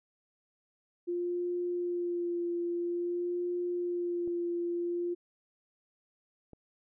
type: tone with vibrato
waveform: sine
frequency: 349.2 Hz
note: F4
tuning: in tune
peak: -30 dBFS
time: 1.07-5.15 s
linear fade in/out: 20 ms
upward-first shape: sine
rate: 0.5 Hz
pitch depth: 19 cents each way
type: clicks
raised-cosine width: 2 ms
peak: -36 dBFS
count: 2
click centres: 4.276 / 6.533 s
effects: none